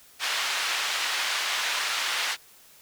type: band-pass noise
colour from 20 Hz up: white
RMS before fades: -28 dBFS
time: 0.19-2.37 s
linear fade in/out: 50 ms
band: 1000 to 3700 Hz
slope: 12 dB/octave
effects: white hiss -54 dBFS RMS until 2.81 s